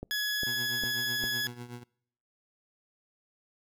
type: click train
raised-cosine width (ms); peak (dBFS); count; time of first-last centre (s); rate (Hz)
2; -24; 4; 0.03-1.24; 2.48
type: tone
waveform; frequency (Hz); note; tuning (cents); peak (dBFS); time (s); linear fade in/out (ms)
20% pulse; 1686; G#6; +26; -24; 0.11-1.47; 0
type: tone with tremolo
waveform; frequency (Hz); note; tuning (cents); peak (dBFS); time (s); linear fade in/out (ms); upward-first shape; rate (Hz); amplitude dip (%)
20% pulse; 121.2; B2; -32; -33; 0.46-1.84; 10; triangle; 8; 80
effects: noise-tail reverb RT60 0.7 s tail -26 dB re dry